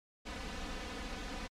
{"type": "noise with comb filter", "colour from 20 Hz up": "pink", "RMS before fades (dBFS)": -41, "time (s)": [0.25, 1.48], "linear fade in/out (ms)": 20, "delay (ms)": 4, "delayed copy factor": 0.9, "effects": ["low-pass 5000 Hz 12 dB/octave", "MP3 96 kbps"]}